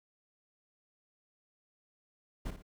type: noise with echo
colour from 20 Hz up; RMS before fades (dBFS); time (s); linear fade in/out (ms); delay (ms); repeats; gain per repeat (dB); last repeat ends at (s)
brown; -37; 2.45-2.51; 10; 57; 2; -8; 2.624
effects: none